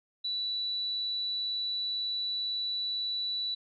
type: tone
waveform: sine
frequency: 3951 Hz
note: B7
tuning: in tune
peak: -30 dBFS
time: 0.24-3.55 s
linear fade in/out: 10 ms
effects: none